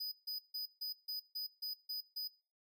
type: tone bursts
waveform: square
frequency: 4978 Hz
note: D#8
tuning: in tune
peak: -39 dBFS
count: 9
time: 0-2.28 s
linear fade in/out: 10 ms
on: 120 ms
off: 150 ms
effects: noise-tail reverb RT60 0.4 s tail -22 dB re dry